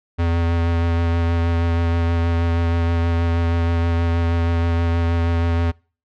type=tone with vibrato; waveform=square; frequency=84.4 Hz; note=E2; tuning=41 cents sharp; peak=-17 dBFS; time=0.18-5.72 s; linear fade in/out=20 ms; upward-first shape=sine; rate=6.3 Hz; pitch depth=14 cents each way; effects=noise-tail reverb RT60 0.4 s tail -26 dB re dry + low-pass 3000 Hz 12 dB/octave